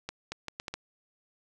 accelerating click train, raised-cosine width 0.2 ms, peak -18 dBFS, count 6, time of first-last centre 0.09-0.74 s, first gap 230 ms, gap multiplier 0.71, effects 9-bit

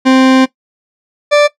40% pulse tone pair in turn, 261.6 / 587.3 Hz, C4 / D5, 0 / 0 cents, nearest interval octave + major second, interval 1400 cents, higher second, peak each -4 dBFS, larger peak neither, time 0.05-0.46 / 1.31-1.48 s, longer first, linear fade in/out 20 ms, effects noise-tail reverb RT60 0.1 s tail -17 dB re dry + low-pass 5000 Hz 12 dB/octave

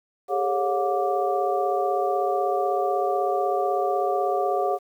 sine tone cluster, 401 / 437.1 / 551 / 721 / 1170 Hz, G4 / A4 / C#5 / F#5 / D6, +39 / -11 / -11 / -45 / -7 cents, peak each -26 / -33 / -28 / -24 / -32 dBFS, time 0.28-4.79 s, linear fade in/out 50 ms, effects 9-bit

